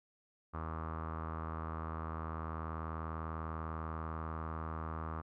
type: tone with low-pass filter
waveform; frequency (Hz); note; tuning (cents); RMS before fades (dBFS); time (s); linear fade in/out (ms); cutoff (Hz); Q
sawtooth; 80.2; E2; -47; -41; 0.53-5.22; 20; 1200; 5.9
effects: none